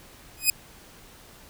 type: tone with exponential growth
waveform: 5% pulse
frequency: 2506 Hz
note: D#7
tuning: 12 cents sharp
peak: -5 dBFS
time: 0.37-0.5 s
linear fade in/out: 2 ms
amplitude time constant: 27 ms
effects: pink hiss -50 dBFS RMS until 1.49 s